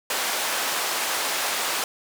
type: band-pass noise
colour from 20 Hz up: pink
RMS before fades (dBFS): -26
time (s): 0.1-1.84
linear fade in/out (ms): 2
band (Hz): 660 to 15000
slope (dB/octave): 12
effects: none